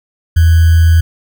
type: tone with sample-and-hold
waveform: sine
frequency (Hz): 82.41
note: E2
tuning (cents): 0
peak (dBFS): -4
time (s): 0.36-1.01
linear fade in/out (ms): 10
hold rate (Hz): 1575
effects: none